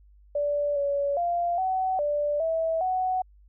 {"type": "tone with pitch steps", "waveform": "sine", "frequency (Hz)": [581, 566, 694, 753, 587, 651, 743], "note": ["D5", "C#5", "F5", "F#5", "D5", "E5", "F#5"], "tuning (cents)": [-19, 36, -11, 30, -1, -22, 7], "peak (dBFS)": -23, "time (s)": [0.35, 3.22], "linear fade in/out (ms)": 5, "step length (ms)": 410, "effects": ["added 50 Hz sine -52 dBFS peak until 3.48 s"]}